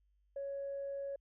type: tone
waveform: sine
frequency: 556 Hz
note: C#5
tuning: 5 cents sharp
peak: -37 dBFS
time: 0.36-1.16 s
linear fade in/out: 5 ms
effects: tanh soft clip ceiling -34 dBFS + added 50 Hz sine -70 dBFS peak until 1.2 s